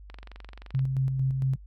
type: click train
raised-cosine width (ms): 0.3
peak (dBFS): -29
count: 17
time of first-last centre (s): 0.1-0.793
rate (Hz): 23.1
type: tone with tremolo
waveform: sine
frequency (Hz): 133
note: C3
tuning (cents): +29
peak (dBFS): -22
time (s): 0.74-1.56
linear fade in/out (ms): 10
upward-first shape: square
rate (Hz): 4.4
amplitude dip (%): 35
effects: noise-tail reverb RT60 0.1 s tail -23 dB re dry + added 50 Hz sine -44 dBFS peak until 1.66 s